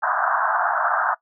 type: band-pass noise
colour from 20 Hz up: white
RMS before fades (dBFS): -21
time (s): 0.02-1.15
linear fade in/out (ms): 20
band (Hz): 650 to 1600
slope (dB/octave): 96
effects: noise-tail reverb RT60 0.1 s tail -20 dB re dry